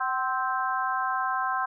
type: harmonic tone with a mistuned harmonic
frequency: 261.6 Hz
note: C4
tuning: in tune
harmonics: 3 / 4 / 5 / 6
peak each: -31 / -28 / -32 / -32 dBFS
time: 0-1.66 s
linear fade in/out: 10 ms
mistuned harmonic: 3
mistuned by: -48 cents
effects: none